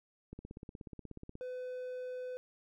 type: click train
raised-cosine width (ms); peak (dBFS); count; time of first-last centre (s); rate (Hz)
3; -33; 18; 0.33-1.354; 16.6
type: tone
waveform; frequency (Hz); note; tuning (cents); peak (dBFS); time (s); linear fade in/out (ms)
triangle; 504; B4; +35; -37; 1.41-2.37; 0
effects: none